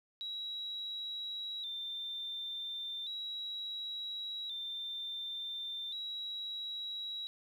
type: tone with vibrato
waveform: sine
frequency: 3724 Hz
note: A#7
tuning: 2 cents flat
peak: -38 dBFS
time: 0.21-7.27 s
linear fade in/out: 0 ms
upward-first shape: square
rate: 0.35 Hz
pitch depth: 69 cents each way
effects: 11-bit